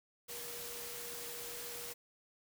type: tone in noise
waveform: sine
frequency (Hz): 477.1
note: A#4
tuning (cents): +40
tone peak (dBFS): -51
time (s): 0.28-1.94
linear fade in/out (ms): 20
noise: white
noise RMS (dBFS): -45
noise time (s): 0.28-1.94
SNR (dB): -9
effects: none